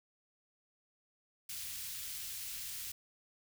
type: band-stop noise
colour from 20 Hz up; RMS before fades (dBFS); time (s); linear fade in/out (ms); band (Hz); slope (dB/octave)
white; -43; 1.49-2.92; 5; 110 to 2300; 12
effects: none